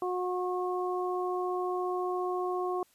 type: harmonic tone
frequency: 362.9 Hz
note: F#4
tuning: 34 cents flat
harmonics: 1 / 2 / 3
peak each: -31 / -35 / -36 dBFS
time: 0.02-2.83 s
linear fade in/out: 2 ms
effects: white hiss -66 dBFS RMS until 2.94 s + resampled to 32000 Hz